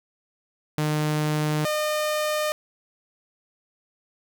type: tone pair in turn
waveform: sawtooth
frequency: 152 / 608 Hz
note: D#3 / D#5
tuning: -40 / -40 cents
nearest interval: 2 octaves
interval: 2400 cents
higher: second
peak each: -18 / -19 dBFS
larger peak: first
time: 0.78-1.65 / 1.65-2.52 s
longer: neither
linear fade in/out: 0 ms
effects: none